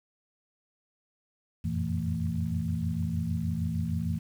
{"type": "tone cluster", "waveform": "sine", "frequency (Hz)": [86.9, 93.4, 116.1, 165.7, 223.7], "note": ["F2", "F#2", "A#2", "E3", "A3"], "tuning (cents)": [-8, 17, -7, 9, 29], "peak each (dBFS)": [-34, -35, -37, -31, -35], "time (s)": [1.64, 4.19], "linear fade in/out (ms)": 10, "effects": ["9-bit"]}